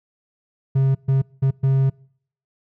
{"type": "tone bursts at uneven times", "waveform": "triangle", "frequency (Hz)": 134.5, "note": "C3", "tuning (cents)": 48, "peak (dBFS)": -12, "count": 4, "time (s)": [[0.75, 0.95], [1.08, 1.22], [1.42, 1.51], [1.63, 1.9]], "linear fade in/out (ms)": 10, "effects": ["noise-tail reverb RT60 0.6 s tail -25 dB re dry"]}